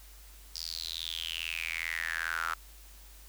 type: tone with high-pass filter sweep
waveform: sawtooth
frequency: 82.41 Hz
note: E2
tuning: in tune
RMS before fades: -36 dBFS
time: 0.55-2.54 s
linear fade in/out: 5 ms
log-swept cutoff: 5000 to 1300 Hz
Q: 8.3
effects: added 50 Hz sine -51 dBFS peak until 3.28 s + white hiss -56 dBFS RMS until 3.28 s